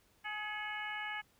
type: harmonic tone with a mistuned harmonic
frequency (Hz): 421.6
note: G#4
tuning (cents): +26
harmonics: 2 / 3 / 4 / 5 / 6 / 7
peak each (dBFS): -44 / -49 / -42 / -43 / -53 / -48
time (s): 0.24-1.22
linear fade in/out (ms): 20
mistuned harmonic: 5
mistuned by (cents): +61
effects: pink hiss -70 dBFS RMS until 1.39 s